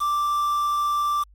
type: tone with quantisation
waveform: triangle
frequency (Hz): 1174.7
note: D6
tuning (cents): 0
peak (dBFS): -18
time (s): 0-1.24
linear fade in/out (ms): 20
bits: 6
effects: added 50 Hz sine -49 dBFS peak until 1.34 s + MP3 64 kbps